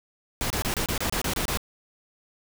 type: noise bursts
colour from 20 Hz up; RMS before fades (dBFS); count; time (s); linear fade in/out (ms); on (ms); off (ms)
pink; -27; 10; 0.41-1.573; 0; 92; 27
effects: none